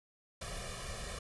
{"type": "noise with comb filter", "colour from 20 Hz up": "pink", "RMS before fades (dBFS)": -42, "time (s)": [0.41, 1.19], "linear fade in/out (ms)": 5, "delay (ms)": 1.7, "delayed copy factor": 0.85, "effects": ["resampled to 24000 Hz"]}